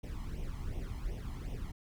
brown noise with flanger, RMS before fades -39 dBFS, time 0.03-1.72 s, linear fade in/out 10 ms, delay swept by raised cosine 0.33 to 0.99 ms, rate 2.7 Hz, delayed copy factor +0.75, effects none

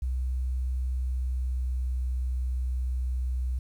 sine tone with pitch glide, 63.5 to 62.88 Hz, B1 to B1, +49 to +32 cents, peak -26 dBFS, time 0.02-3.59 s, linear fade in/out 5 ms, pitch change -17 cents, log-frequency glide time 0.87-2.01 s, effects 10-bit

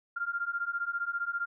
sine beating tone pair, 1388 / 1403 Hz, F6 / F6, -11 / +8 cents, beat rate 15 Hz, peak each -34 / -33 dBFS, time 0.16-1.46 s, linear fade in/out 10 ms, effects none

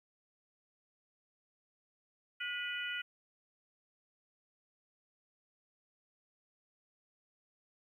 harmonic tone with a mistuned harmonic, 493.9 Hz, B4, in tune, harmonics 3 / 4 / 5 / 6, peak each -40 / -43 / -43 / -42 dBFS, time 2.4-3.02 s, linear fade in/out 10 ms, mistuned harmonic 3, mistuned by -49 cents, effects 12-bit

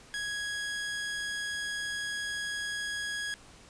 sawtooth tone, 1661.2 Hz, G#6, in tune, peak -29 dBFS, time 0.14-3.34 s, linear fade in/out 0 ms, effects pink hiss -54 dBFS RMS until 3.69 s + resampled to 22050 Hz

